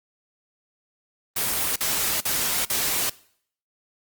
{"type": "noise bursts", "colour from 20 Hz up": "white", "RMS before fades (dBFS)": -24, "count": 4, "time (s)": [1.36, 3.098], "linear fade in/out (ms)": 5, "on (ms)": 400, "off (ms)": 46, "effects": ["noise-tail reverb RT60 0.6 s tail -21 dB re dry", "Opus 24 kbps"]}